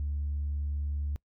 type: tone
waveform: sine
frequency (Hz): 72.5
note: D2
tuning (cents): -22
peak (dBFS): -28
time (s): 0-1.16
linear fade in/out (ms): 0
effects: noise-tail reverb RT60 0.1 s tail -24 dB re dry + tanh soft clip ceiling -26 dBFS